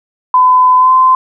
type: tone with pitch glide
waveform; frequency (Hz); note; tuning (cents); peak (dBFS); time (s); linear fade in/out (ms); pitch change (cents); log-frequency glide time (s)
sine; 1011 to 1031.6; B5 to C6; +40 to -25; -4; 0.34-1.15; 2; +35; 0.77-0.92
effects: none